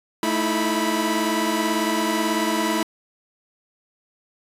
sawtooth tone cluster, 219.1 / 315.4 / 333.6 / 984 Hz, A3 / D#4 / E4 / B5, -7 / +24 / +21 / -7 cents, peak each -22 dBFS, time 0.23-2.83 s, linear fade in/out 2 ms, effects resampled to 32000 Hz

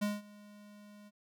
square tone with ADSR envelope, 207 Hz, G#3, 5 cents flat, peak -30 dBFS, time 0.01-1.11 s, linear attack 16 ms, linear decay 190 ms, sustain -23 dB, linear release 37 ms, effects none

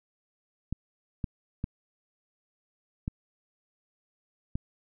clicks, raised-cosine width 5 ms, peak -18 dBFS, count 5, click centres 0.726 / 1.242 / 1.641 / 3.079 / 4.555 s, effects none

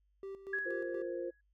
triangle tone with tremolo, 390 Hz, G4, 9 cents flat, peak -39 dBFS, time 0.23-1.02 s, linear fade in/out 2 ms, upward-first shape square, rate 4.2 Hz, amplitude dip 70%
sine tone with exponential decay, 1671 Hz, G#6, 10 cents sharp, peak -31 dBFS, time 0.53-1.41 s, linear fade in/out 5 ms, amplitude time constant 190 ms
sine chord, F suspended fourth, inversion none, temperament equal, 349.2 / 466.2 / 523.3 Hz, F4 / Bb4 / C5, 0 / 0 / 0 cents, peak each -39 / -43 / -40 dBFS, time 0.65-1.31 s, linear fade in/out 20 ms
effects noise-tail reverb RT60 0.1 s tail -26 dB re dry + added 50 Hz sine -70 dBFS peak until 1.53 s

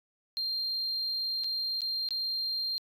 sine tone with dropouts, 4186 Hz, C8, in tune, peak -28 dBFS, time 0.37-2.78 s, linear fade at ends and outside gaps 0 ms, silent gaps 1.437-1.443 / 1.807-1.818 / 2.088-2.107 s, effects tanh soft clip ceiling -27 dBFS

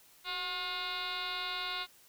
sine tone with frequency modulation, 2489 Hz, D#7, in tune, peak -34 dBFS, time 0.24-1.87 s, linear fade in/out 50 ms, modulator 352 Hz, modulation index 4.9, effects white hiss -61 dBFS RMS until 2.08 s

